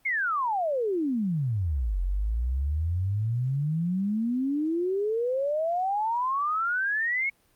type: exponential two-way sweep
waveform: sine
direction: down then up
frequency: 2217 to 43.65 to 2217 Hz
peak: -24 dBFS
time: 0.05-7.3 s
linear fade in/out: 10 ms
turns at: 2 s
effects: pink hiss -65 dBFS RMS until 7.55 s + Opus 32 kbps

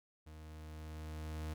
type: tone with level ramp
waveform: 40% pulse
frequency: 77.78 Hz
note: D#2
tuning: in tune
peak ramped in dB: -50 to -38 dBFS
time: 0.26-1.54 s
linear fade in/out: 10 ms
effects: none

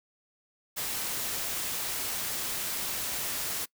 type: noise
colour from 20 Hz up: white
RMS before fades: -33 dBFS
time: 0.76-3.66 s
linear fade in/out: 20 ms
effects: noise-tail reverb RT60 0.1 s tail -23 dB re dry

